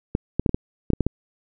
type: clicks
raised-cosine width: 3 ms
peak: -7 dBFS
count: 9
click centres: 0.151 / 0.396 / 0.462 / 0.493 / 0.545 / 0.903 / 0.934 / 1.007 / 1.066 s
effects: none